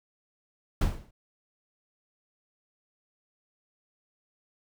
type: noise with exponential decay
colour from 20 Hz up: brown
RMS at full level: -20 dBFS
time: 0.81-1.11 s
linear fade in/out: 5 ms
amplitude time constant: 65 ms
effects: none